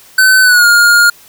square tone with pitch glide, 1521 to 1419.1 Hz, F#6 to F6, +47 to +27 cents, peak -5 dBFS, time 0.18-1.1 s, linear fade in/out 5 ms, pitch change -120 cents, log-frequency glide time 0.42-0.66 s, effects white hiss -41 dBFS RMS until 1.28 s

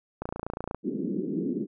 click train, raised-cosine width 1 ms, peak -18 dBFS, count 16, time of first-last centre 0.22-0.746 s, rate 28.5 Hz
pink band-pass noise, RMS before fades -30 dBFS, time 0.83-1.67 s, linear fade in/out 50 ms, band 180 to 390 Hz, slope 48 dB/octave
effects none

